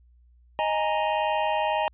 square chord, D# suspended fourth, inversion none, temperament equal, 622.3 / 830.6 / 932.3 Hz, D#5 / G#5 / A#5, 0 / 0 / 0 cents, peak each -28 dBFS, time 0.59-1.88 s, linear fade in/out 0 ms, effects added 60 Hz sine -54 dBFS peak until 1.93 s + resampled to 8000 Hz

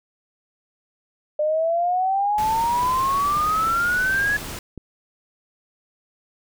sine exponential sweep, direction up, 598 to 1695 Hz, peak -18 dBFS, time 1.39-4.37 s, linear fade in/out 5 ms
pink noise, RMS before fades -33 dBFS, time 2.38-4.59 s, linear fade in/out 2 ms
clicks, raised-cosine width 3 ms, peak -22 dBFS, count 6, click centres 2.641 / 2.832 / 3.369 / 3.671 / 4.146 / 4.777 s
effects none

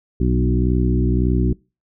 harmonic tone with a mistuned harmonic, 61.74 Hz, B1, in tune, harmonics 1 / 2 / 3 / 4 / 5 / 6, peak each -18 / -21 / -23 / -24 / -25 / -26 dBFS, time 0.2-1.53 s, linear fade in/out 5 ms, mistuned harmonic 3, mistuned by +17 cents, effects noise-tail reverb RT60 0.3 s tail -25 dB re dry

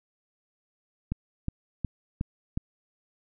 click train, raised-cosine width 5 ms, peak -16 dBFS, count 5, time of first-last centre 1.12-2.575 s, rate 2.75 Hz, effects none

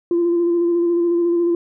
sine tone with vibrato, 343.7 Hz, F4, 28 cents flat, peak -13 dBFS, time 0.11-1.55 s, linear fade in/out 2 ms, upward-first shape square, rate 14 Hz, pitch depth 18 cents each way, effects tanh soft clip ceiling -11 dBFS

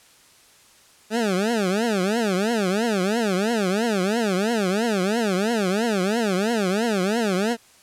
20% pulse tone with vibrato, 207.7 Hz, G#3, in tune, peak -15 dBFS, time 1.1-7.57 s, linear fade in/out 50 ms, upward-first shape triangle, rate 3 Hz, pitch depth 280 cents each way, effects white hiss -53 dBFS RMS until 7.82 s + low-pass 10000 Hz 12 dB/octave

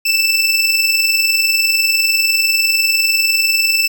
25% pulse tone pair together, 2637 / 2657 Hz, E7 / E7, 0 / +13 cents, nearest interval unison, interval 13 cents, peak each -11 dBFS, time 0.05-3.88 s, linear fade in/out 10 ms, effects none

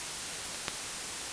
clicks, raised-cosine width 0.2 ms, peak -21 / -11 dBFS, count 2, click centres 0.546 / 0.682 s, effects white hiss -37 dBFS RMS until 1.32 s + resampled to 22050 Hz

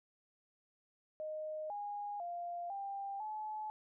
sine tone with pitch steps, 619 / 821 / 696 / 793 / 858 Hz, D#5 / G#5 / F5 / G5 / A5, -9 / -20 / -6 / +20 / -44 cents, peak -39 dBFS, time 1.2-3.7 s, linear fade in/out 0 ms, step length 500 ms, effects none

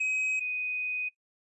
triangle / sine tone pair in turn, 2532 / 2496 Hz, D#7 / D#7, +30 / +5 cents, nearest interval unison, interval 25 cents, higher first, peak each -24 / -30 dBFS, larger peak first, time 0-0.4 / 0.4-1.09 s, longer second, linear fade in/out 10 ms, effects noise-tail reverb RT60 0.1 s tail -17 dB re dry + resampled to 24000 Hz

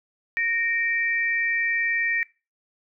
sine tone pair together, 1850.1 / 2331 Hz, A#6 / D7, -14 / -14 cents, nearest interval major third, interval 400 cents, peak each -23 / -26 dBFS, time 0.37-2.23 s, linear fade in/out 0 ms, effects noise-tail reverb RT60 0.3 s tail -22 dB re dry

